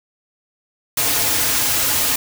white noise with comb filter, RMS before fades -18 dBFS, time 0.97-2.16 s, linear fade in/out 5 ms, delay 5.2 ms, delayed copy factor -0.95, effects none

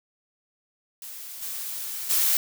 blue noise with level steps, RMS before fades -39 / -33 / -22 dBFS, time 1.02-2.37 s, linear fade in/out 2 ms, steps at 1.41 / 2.09 s, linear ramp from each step 20 ms, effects none

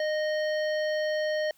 harmonic tone with a mistuned harmonic, 620 Hz, D#5, 6 cents flat, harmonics 1 / 3 / 5 / 7 / 9, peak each -26 / -34 / -42 / -43 / -48 dBFS, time 0-1.51 s, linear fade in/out 2 ms, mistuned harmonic 1, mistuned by -19 cents, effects white hiss -63 dBFS RMS until 1.57 s

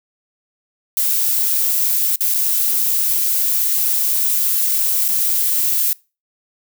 violet noise with dropouts, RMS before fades -17 dBFS, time 0.97-5.93 s, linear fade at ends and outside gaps 1 ms, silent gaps 2.158-2.207 / 2.34-2.344 / 5.081-5.086 s, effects noise-tail reverb RT60 0.3 s tail -24 dB re dry

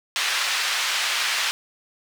white band-pass noise, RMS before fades -24 dBFS, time 0.16-1.51 s, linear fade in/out 0 ms, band 1200 to 3900 Hz, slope 12 dB/octave, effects none

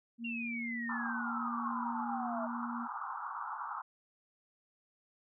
sine tone with pitch glide, 233.1 to 236.8 Hz, A#3 to A#3, 0 to +27 cents, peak -38 dBFS, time 0.18-2.88 s, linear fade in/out 50 ms, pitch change +27 cents, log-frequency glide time 0.38-2.01 s
sine exponential sweep, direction down, 2794 to 639 Hz, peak -38 dBFS, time 0.24-2.47 s, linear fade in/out 10 ms
white band-pass noise, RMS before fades -41 dBFS, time 0.89-3.82 s, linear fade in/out 5 ms, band 790 to 1400 Hz, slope 96 dB/octave
effects none

